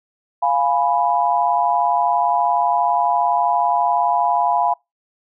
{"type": "chord", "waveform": "sine", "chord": "F diminished", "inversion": "none", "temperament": "equal", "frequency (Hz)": [698.5, 830.6, 987.8], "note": ["F5", "Ab5", "Cb6"], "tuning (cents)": [0, 0, 0], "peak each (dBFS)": -19, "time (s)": [0.42, 4.74], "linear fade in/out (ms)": 10, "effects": ["noise-tail reverb RT60 0.2 s tail -25 dB re dry"]}